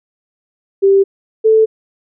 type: tone pair in turn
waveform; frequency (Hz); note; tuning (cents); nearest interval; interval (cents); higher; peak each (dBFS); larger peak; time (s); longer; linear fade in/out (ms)
sine; 392 / 440; G4 / A4; 0 / 0; major second; 200; second; -6; neither; 0.82-1.04 / 1.44-1.66; neither; 20
effects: none